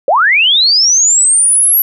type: linear sweep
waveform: sine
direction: up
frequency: 493.9 to 11810 Hz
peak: -6 dBFS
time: 0.08-1.82 s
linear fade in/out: 2 ms
effects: none

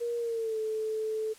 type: tone with pitch glide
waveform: sine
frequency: 472.9 to 436.2 Hz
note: A#4 to A4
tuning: +25 to -15 cents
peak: -29 dBFS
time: 0-1.34 s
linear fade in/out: 20 ms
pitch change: -140 cents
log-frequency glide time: 0.18-0.59 s
effects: white hiss -54 dBFS RMS until 1.38 s + low-pass 11000 Hz 12 dB/octave

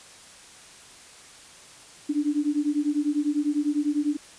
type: beating tone pair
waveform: sine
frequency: 289.8 / 299.8 Hz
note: D4 / D4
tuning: -23 / +36 cents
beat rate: 10 Hz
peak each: -25 dBFS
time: 2.09-4.17 s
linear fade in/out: 10 ms
effects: white hiss -48 dBFS RMS until 4.38 s + resampled to 22050 Hz

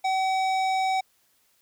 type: tone with hard clipping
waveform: triangle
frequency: 760 Hz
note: F#5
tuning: 46 cents sharp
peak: -24 dBFS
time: 0.04-1.01 s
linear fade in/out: 10 ms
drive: 18 dB
effects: white hiss -66 dBFS RMS until 1.61 s

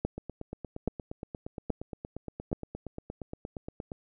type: two click trains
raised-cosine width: 2 ms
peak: -15 / -24 dBFS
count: 4 / 33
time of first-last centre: 0.05-2.529 / 0.18-3.918 s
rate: 1.21 / 8.56 Hz
effects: none

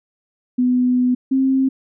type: tone pair in turn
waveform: sine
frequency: 249.7 / 265.6 Hz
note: B3 / C4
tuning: +19 / +26 cents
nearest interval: minor second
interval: 107 cents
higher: second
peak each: -13 dBFS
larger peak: neither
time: 0.58-1.15 / 1.31-1.69 s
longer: first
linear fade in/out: 10 ms
effects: none

